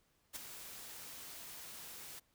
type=noise with ADSR envelope; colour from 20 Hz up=white; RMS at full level=-42 dBFS; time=0.33-2.2 s; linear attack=30 ms; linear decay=12 ms; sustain=-8 dB; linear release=16 ms; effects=pink hiss -75 dBFS RMS until 2.34 s